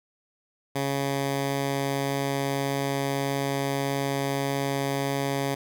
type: tone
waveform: 10% pulse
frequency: 138.59 Hz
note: C#3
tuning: in tune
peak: -17 dBFS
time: 0.75-5.55 s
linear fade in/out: 10 ms
effects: none